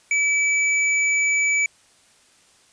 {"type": "tone", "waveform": "square", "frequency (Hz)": 2300, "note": "D7", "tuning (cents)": -37, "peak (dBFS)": -18, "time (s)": [0.11, 1.66], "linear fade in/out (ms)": 2, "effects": ["white hiss -56 dBFS RMS until 2.72 s", "resampled to 22050 Hz"]}